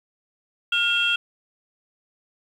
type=tone cluster; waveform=sine; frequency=1414 / 2708 / 3244 Hz; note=F6 / E7 / G#7; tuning=+21 / +46 / -41 cents; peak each=-24 / -22 / -22 dBFS; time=0.72-1.16 s; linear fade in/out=5 ms; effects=tanh soft clip ceiling -11 dBFS + 9-bit